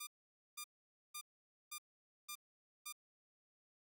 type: tone bursts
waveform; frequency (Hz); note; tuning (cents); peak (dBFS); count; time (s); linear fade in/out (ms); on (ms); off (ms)
5% pulse; 1200; D6; +37; -33; 6; 0-2.926; 10; 71; 500
effects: none